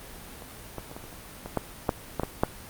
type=clicks; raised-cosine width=1 ms; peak=-27 / -20 / -26 / -24 / -29 / -29 / -23 / -11 / -8 / -12 / -12 / -6 dBFS; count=12; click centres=0.422 / 0.783 / 0.914 / 0.965 / 1.04 / 1.127 / 1.46 / 1.573 / 1.892 / 2.197 / 2.234 / 2.435 s; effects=pink hiss -44 dBFS RMS until 2.69 s + Opus 32 kbps